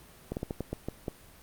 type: slowing click train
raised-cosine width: 2 ms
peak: -19 dBFS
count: 8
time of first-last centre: 0.32-1.082 s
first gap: 49 ms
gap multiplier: 1.26
effects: pink hiss -54 dBFS RMS until 1.42 s + Opus 32 kbps